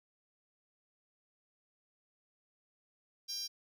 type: tone with high-pass filter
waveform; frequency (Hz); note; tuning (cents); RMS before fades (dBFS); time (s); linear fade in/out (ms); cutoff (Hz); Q
10% pulse; 796; G5; +26; -40; 3.28-3.48; 20; 5300; 7.5
effects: none